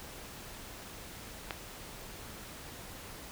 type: click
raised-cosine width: 0.3 ms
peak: -18 dBFS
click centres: 1.508 s
effects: pink hiss -47 dBFS RMS until 3.31 s